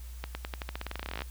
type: accelerating click train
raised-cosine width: 0.3 ms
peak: -19 dBFS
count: 22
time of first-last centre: 0.24-1.22 s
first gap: 110 ms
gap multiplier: 0.9
effects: added 60 Hz sine -40 dBFS peak until 1.3 s + white hiss -55 dBFS RMS until 1.3 s